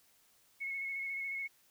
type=tone with vibrato; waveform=sine; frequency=2188 Hz; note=C#7; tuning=23 cents flat; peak=-36 dBFS; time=0.6-1.48 s; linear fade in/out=20 ms; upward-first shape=square; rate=14 Hz; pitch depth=17 cents each way; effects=white hiss -68 dBFS RMS until 1.7 s